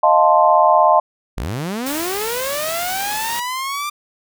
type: chord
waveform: sine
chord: F dominant seventh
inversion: third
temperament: equal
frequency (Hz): 622.3 / 698.5 / 880 / 1046.5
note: Eb5 / F5 / A5 / C6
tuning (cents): 0 / 0 / 0 / 0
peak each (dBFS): -15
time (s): 0.03-1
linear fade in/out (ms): 5
type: linear sweep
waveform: sawtooth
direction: up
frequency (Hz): 39.59 to 1194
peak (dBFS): -18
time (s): 1.37-3.9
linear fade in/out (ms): 10
type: noise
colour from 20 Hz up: white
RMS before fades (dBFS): -27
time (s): 1.86-3.4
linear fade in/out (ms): 5
effects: none